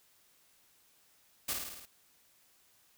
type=noise with echo; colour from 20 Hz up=white; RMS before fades=-34 dBFS; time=1.48-1.54 s; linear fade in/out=10 ms; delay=53 ms; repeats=6; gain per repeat=-3 dB; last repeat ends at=1.858 s; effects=white hiss -67 dBFS RMS until 2.97 s